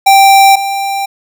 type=tone pair in turn; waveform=square; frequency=784 / 788.5 Hz; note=G5 / G5; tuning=0 / +10 cents; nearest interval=unison; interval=10 cents; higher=second; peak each=-3 / -14 dBFS; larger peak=first; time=0.06-0.56 / 0.56-1.06 s; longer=neither; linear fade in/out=10 ms; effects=none